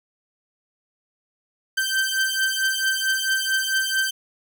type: beating tone pair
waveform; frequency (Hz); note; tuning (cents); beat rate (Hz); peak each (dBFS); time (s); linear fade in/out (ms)
sawtooth; 1554 / 1558.5; G6 / G6; -16 / -11; 4.5; -20; 1.77-4.11; 10
effects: none